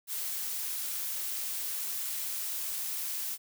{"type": "noise", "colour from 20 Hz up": "blue", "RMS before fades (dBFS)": -35, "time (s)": [0.07, 3.38], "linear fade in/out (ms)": 50, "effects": []}